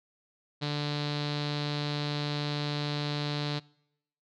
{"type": "tone with low-pass filter", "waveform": "sawtooth", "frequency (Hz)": 146.83, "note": "D3", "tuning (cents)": 0, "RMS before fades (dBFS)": -32, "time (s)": [0.61, 3.6], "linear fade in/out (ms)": 20, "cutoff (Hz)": 4100, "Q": 5.8, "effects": ["noise-tail reverb RT60 0.8 s tail -25 dB re dry"]}